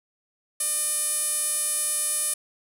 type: tone with band-pass filter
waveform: sawtooth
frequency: 603 Hz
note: D5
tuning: 46 cents sharp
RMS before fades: -26 dBFS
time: 0.6-2.34 s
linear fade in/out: 5 ms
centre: 9900 Hz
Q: 6.9
effects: none